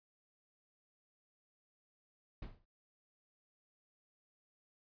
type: noise with exponential decay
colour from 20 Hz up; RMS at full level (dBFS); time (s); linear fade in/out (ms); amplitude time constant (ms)
brown; -39; 2.42-2.65; 5; 48
effects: noise-tail reverb RT60 0.1 s tail -17 dB re dry + resampled to 11025 Hz